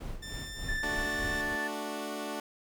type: noise with tremolo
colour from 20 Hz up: brown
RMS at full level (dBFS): -36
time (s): 0-1.56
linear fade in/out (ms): 10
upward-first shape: sine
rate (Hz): 3.3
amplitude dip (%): 70
type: tone with pitch glide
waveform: 15% pulse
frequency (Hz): 1784 to 1805.8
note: A6 to A6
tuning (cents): +23 to +44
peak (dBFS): -35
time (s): 0.22-1.42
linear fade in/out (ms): 10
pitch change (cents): +21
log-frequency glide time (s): 0.5-1.04
type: tone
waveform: sine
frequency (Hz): 1760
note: A6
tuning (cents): 0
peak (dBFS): -32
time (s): 0.68-1.68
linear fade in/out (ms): 10
type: chord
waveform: 15% pulse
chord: D major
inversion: second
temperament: equal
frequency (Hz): 220 / 293.7 / 370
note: A3 / D4 / F#4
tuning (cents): 0 / 0 / 0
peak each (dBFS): -34 / -31 / -35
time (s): 0.83-2.4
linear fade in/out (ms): 2
effects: none